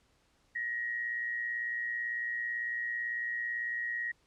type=tone with amplitude modulation; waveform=sine; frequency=1894 Hz; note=A#6; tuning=27 cents sharp; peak=-30 dBFS; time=0.55-4.12 s; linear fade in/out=10 ms; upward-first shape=sine; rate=118 Hz; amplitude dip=50%; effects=pink hiss -70 dBFS RMS until 4.26 s + low-pass 8000 Hz 12 dB/octave